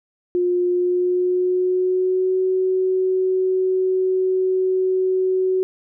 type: tone with pitch glide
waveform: sine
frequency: 356.3 to 373.8 Hz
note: F4 to F#4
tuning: +35 to +18 cents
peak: -16 dBFS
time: 0.35-5.63 s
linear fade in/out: 0 ms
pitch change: +83 cents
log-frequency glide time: 0.7-2.38 s
effects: none